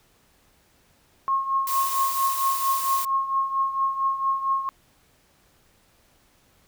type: tone with tremolo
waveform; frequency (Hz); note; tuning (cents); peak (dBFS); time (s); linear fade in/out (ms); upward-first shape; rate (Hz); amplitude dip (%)
sine; 1081; C#6; -44; -18; 1.28-4.69; 0; triangle; 4.4; 75
type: noise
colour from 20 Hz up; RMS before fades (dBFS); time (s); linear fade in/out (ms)
blue; -30; 1.67-3.05; 2
effects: pink hiss -61 dBFS RMS until 6.67 s